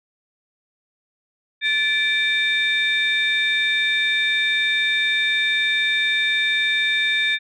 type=tone cluster; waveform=sine; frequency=1743 / 2335 / 3644 Hz; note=A6 / D7 / A#7; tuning=-17 / -11 / -40 cents; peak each=-21 dBFS; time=1.61-7.39 s; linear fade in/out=50 ms; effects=tanh soft clip ceiling -10 dBFS